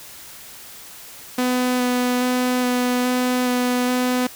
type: tone with vibrato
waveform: sawtooth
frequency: 249.3 Hz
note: B3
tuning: 16 cents sharp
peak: -14 dBFS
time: 1.38-4.27 s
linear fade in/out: 5 ms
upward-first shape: square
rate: 1.2 Hz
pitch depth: 9 cents each way
effects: white hiss -40 dBFS RMS until 4.35 s